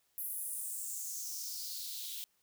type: noise with high-pass filter sweep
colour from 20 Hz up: blue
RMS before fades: -41 dBFS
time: 0.18-2.24 s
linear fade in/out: 0 ms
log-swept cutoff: 12000 to 3200 Hz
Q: 3.9
effects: white hiss -75 dBFS RMS until 2.42 s